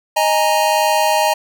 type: chord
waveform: square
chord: D# suspended fourth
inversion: none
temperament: equal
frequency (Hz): 622.3 / 830.6 / 932.3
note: D#5 / G#5 / A#5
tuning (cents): 0 / 0 / 0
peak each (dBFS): -18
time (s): 0.16-1.34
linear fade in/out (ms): 10
effects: none